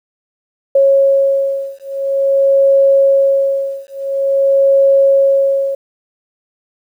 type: beating tone pair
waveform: sine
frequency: 548 / 548.48 Hz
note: C#5 / C#5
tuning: -20 / -18 cents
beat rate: 0.48 Hz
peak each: -12 dBFS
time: 0.75-5.75 s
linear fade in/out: 5 ms
effects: 8-bit